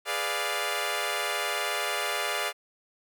10% pulse chord, G# diminished seventh, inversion none, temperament equal, 415.3 / 493.9 / 587.3 / 698.5 Hz, G#4 / B4 / D5 / F5, 0 / 0 / 0 / 0 cents, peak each -26 / -27 / -24 / -24 dBFS, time 0.05-2.53 s, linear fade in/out 50 ms, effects none

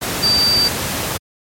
sine tone in noise, 4655 Hz, D8, 16 cents flat, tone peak -12 dBFS, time 0.22-0.69 s, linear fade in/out 20 ms, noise pink, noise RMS -21 dBFS, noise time 0.01-1.18 s, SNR +6 dB, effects high-pass 80 Hz 12 dB/octave + MP3 64 kbps

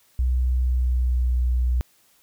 sine tone with pitch glide, 62.8 to 61.61 Hz, B1 to B1, +30 to -4 cents, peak -18 dBFS, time 0.19-1.81 s, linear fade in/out 0 ms, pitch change -34 cents, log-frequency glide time 0.51-1.39 s, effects white hiss -60 dBFS RMS until 2.22 s

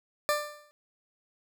20% pulse tone with exponential decay, 593 Hz, D5, 17 cents sharp, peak -17 dBFS, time 0.29-0.71 s, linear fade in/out 0 ms, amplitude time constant 91 ms, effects none

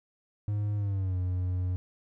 triangle tone with pitch glide, 103.83 to 90.91 Hz, G#2 to F#2, 0 to -30 cents, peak -25 dBFS, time 0.48-1.76 s, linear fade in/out 0 ms, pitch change -230 cents, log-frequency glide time 0.76-1.17 s, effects none

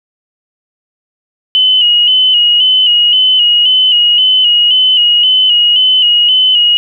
sine tone with vibrato, 2960 Hz, F#7, in tune, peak -5 dBFS, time 1.55-6.77 s, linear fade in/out 0 ms, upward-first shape square, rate 1.9 Hz, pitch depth 42 cents each way, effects none

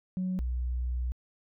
sine tone pair in turn, 184.6 / 61.6 Hz, F#3 / B1, -4 / -4 cents, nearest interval octave + perfect fifth, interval 1900 cents, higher first, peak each -27 dBFS, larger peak neither, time 0.17-0.39 / 0.39-1.12 s, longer second, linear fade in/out 0 ms, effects tanh soft clip ceiling -25 dBFS

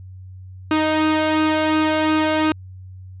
sawtooth tone with flanger, 311.1 Hz, D#4, in tune, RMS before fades -18 dBFS, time 0.71-2.52 s, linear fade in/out 2 ms, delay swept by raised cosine 0.74 to 1.4 ms, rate 2.8 Hz, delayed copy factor +0.5, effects added 93 Hz sine -35 dBFS peak until 3.2 s + resampled to 8000 Hz

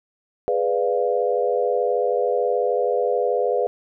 sine chord, G# diminished seventh, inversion none, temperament equal, 415.3 / 493.9 / 587.3 / 698.5 Hz, G#4 / B4 / D5 / F5, 0 / 0 / 0 / 0 cents, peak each -24 / -21 / -26 / -26 dBFS, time 0.48-3.67 s, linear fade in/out 0 ms, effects none

